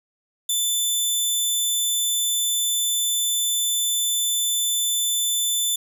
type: tone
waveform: 15% pulse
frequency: 3520 Hz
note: A7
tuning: in tune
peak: -13 dBFS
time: 0.49-5.76 s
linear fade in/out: 5 ms
effects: none